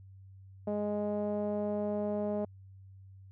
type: tone with low-pass filter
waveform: sawtooth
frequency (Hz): 207.7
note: G#3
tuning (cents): 0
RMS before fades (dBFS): -33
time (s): 0.67-2.45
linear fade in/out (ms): 5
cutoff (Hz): 630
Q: 3.2
effects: added 96 Hz sine -50 dBFS peak until 3.31 s